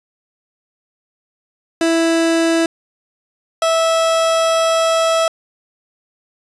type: tone pair in turn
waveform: 30% pulse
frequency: 330 / 654.5 Hz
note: E4 / E5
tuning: +2 / -13 cents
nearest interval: octave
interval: 1185 cents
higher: second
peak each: -10 / -10 dBFS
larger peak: neither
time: 1.81-2.66 / 3.62-5.28 s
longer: second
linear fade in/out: 2 ms
effects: resampled to 22050 Hz + 7-bit